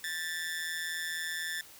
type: tone with amplitude modulation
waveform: sawtooth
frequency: 1762 Hz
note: A6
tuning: 2 cents sharp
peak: -27 dBFS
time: 0.04-1.61 s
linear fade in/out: 2 ms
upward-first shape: sine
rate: 164 Hz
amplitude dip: 75%
effects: white hiss -53 dBFS RMS until 1.79 s